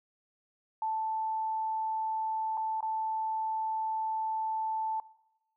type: tone with dropouts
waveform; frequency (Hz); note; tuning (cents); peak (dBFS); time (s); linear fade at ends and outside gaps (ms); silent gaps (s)
sine; 880; A5; 0; -29; 0.82-5; 2; 2.572-2.575 / 2.807-2.827
effects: noise-tail reverb RT60 0.9 s tail -20 dB re dry